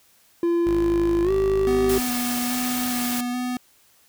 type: tone with pitch glide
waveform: triangle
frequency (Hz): 341.6 to 385.7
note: F4 to G4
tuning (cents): -38 to -28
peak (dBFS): -16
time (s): 0.43-1.98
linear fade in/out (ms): 2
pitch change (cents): +210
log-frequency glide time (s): 1.23-1.31
type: tone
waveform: sawtooth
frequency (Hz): 51.91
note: G#1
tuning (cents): 0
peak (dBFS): -25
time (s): 0.66-2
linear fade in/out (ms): 10
type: tone with vibrato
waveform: square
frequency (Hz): 246.9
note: B3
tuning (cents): 0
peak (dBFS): -25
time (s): 1.67-3.57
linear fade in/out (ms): 2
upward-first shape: square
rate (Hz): 1.2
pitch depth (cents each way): 14
type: noise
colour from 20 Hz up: white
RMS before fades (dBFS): -29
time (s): 1.89-3.21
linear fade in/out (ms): 5
effects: white hiss -58 dBFS RMS until 4.08 s